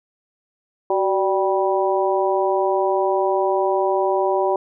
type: harmonic tone with a mistuned harmonic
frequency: 195 Hz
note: G3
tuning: 9 cents flat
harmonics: 2 / 3 / 4 / 5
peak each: -20 / -22 / -23 / -24 dBFS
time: 0.9-4.56 s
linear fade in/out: 2 ms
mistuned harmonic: 2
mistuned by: -59 cents
effects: none